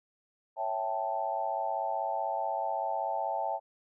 sine chord, A dominant seventh, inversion first, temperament equal, 554.4 / 659.3 / 784 / 880 Hz, C#5 / E5 / G5 / A5, 0 / 0 / 0 / 0 cents, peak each -39 / -35 / -34 / -34 dBFS, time 0.56-3.6 s, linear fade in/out 50 ms, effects none

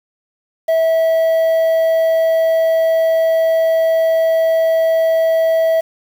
triangle tone with quantisation, 651 Hz, E5, 22 cents flat, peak -9 dBFS, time 0.68-5.81 s, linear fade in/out 10 ms, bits 6, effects none

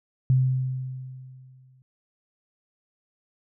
sine tone with exponential decay, 129.6 Hz, C3, 16 cents flat, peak -15 dBFS, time 0.3-1.82 s, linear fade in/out 0 ms, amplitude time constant 330 ms, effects none

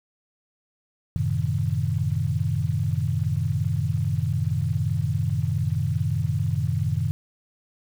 sine chord, F# diminished seventh, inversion none, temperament equal, 92.5 / 110 / 130.81 / 155.56 Hz, F#2 / A2 / C3 / Eb3, 0 / 0 / 0 / 0 cents, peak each -27 dBFS, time 1.16-7.11 s, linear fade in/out 0 ms, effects 8-bit

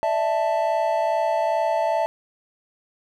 triangle chord, D suspended second, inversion none, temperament equal with one note detuned, 596.9 / 659.3 / 880 Hz, D5 / E5 / A5, +28 / 0 / 0 cents, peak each -25 / -20 / -22 dBFS, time 0.03-2.06 s, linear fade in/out 0 ms, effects none

